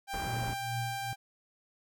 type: tone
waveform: sawtooth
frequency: 790 Hz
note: G5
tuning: 13 cents sharp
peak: -31 dBFS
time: 0.07-1.16 s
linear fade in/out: 50 ms
type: low-pass noise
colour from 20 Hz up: pink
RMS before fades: -40 dBFS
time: 0.13-0.54 s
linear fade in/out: 10 ms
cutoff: 1400 Hz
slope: 12 dB/octave
type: tone with tremolo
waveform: sine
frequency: 118.2 Hz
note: A#2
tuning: 24 cents sharp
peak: -32 dBFS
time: 0.27-1.13 s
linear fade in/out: 0 ms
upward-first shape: triangle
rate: 2.4 Hz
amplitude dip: 95%
effects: none